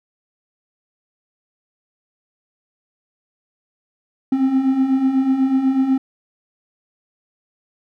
triangle beating tone pair, 258.6 / 266.7 Hz, C4 / C4, -20 / +33 cents, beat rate 8.1 Hz, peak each -20 / -13 dBFS, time 4.32-5.98 s, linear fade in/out 5 ms, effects none

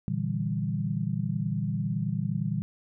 sine chord, E half-diminished seventh, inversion second, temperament equal, 116.54 / 146.83 / 164.81 / 196 Hz, Bb2 / D3 / E3 / G3, 0 / 0 / 0 / 0 cents, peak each -32 dBFS, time 0.08-2.62 s, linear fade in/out 0 ms, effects none

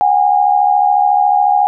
sine tone pair together, 740 / 814 Hz, F#5 / G#5, 0 / -35 cents, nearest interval major second, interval 165 cents, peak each -13 / -10 dBFS, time 0.01-1.67 s, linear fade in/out 0 ms, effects none

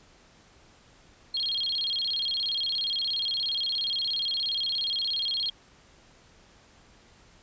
sine tone with vibrato, 3709 Hz, A#7, 9 cents flat, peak -26 dBFS, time 1.34-5.5 s, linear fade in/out 5 ms, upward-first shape square, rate 17 Hz, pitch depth 230 cents each way, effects pink hiss -57 dBFS RMS until 7.42 s + resampled to 16000 Hz

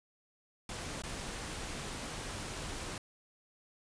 pink noise with dropouts, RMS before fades -41 dBFS, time 0.69-2.98 s, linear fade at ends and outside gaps 2 ms, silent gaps 1.021-1.036 s, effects resampled to 22050 Hz

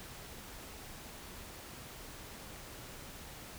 silence, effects pink hiss -49 dBFS RMS until 3.58 s

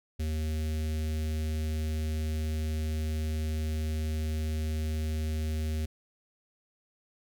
square tone with notch filter, 77.8 Hz, D#2, in tune, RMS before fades -31 dBFS, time 0.19-5.86 s, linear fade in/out 10 ms, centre 1000 Hz, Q 0.52, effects none

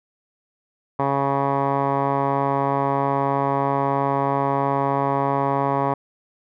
10% pulse tone with low-pass filter, 138.7 Hz, C#3, 1 cent sharp, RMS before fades -21 dBFS, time 0.99-5.94 s, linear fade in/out 5 ms, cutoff 1100 Hz, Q 4.2, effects none

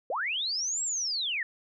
sine linear two-way sweep, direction up then down, 440 to 7730 to 1731 Hz, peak -28 dBFS, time 0.1-1.43 s, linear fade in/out 2 ms, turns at 0.83 s, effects none

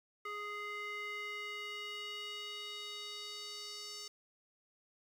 square tone with band-pass filter sweep, 415.3 Hz, G#4, in tune, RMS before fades -44 dBFS, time 0.25-4.08 s, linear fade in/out 5 ms, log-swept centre 1600 to 5300 Hz, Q 2.7, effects 11-bit

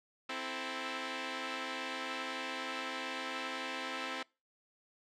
5% pulse chord, A minor, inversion first, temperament equal, 261.6 / 329.6 / 440 Hz, C4 / E4 / A4, 0 / 0 / 0 cents, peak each -28 / -31 / -33 dBFS, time 0.29-4.23 s, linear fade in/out 5 ms, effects noise-tail reverb RT60 0.3 s tail -25 dB re dry + low-pass 5000 Hz 12 dB/octave

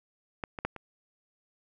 clicks, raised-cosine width 0.5 ms, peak -18 / -22 / -14 / -26 dBFS, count 4, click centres 0.438 / 0.588 / 0.65 / 0.763 s, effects none

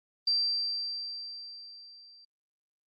sine tone with level ramp, 4699 Hz, D8, in tune, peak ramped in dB -23 to -53 dBFS, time 0.27-2.25 s, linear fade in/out 5 ms, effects Opus 32 kbps

